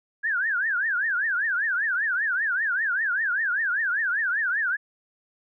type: tone with vibrato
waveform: sine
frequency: 1609 Hz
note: G6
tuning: 45 cents sharp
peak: -22 dBFS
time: 0.23-4.77 s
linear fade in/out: 20 ms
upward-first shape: triangle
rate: 5.1 Hz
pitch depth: 270 cents each way
effects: none